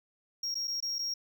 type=tone with dropouts; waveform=triangle; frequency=5588 Hz; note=F8; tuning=in tune; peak=-30 dBFS; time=0.43-1.14 s; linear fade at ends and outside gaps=5 ms; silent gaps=0.544-0.553 / 0.674-0.678 / 0.804-0.825 / 0.985-0.99 s; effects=none